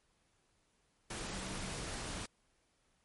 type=tone in noise; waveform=sine; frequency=190 Hz; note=F#3; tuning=46 cents sharp; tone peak=-47 dBFS; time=1.31-1.7 s; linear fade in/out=5 ms; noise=pink; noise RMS=-42 dBFS; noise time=1.1-2.26 s; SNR=-8 dB; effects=pink hiss -75 dBFS RMS until 3.04 s + MP3 48 kbps